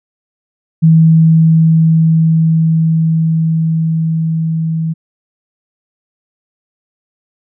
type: tone with level ramp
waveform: sine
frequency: 161.6 Hz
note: E3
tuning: 34 cents flat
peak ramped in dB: -3 to -13 dBFS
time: 0.82-4.94 s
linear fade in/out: 20 ms
effects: none